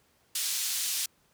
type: band-pass noise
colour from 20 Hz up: pink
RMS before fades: -31 dBFS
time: 0.35-1.06 s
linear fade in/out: 5 ms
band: 4300 to 14000 Hz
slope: 12 dB/octave
effects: pink hiss -67 dBFS RMS until 1.33 s + high-pass 60 Hz 12 dB/octave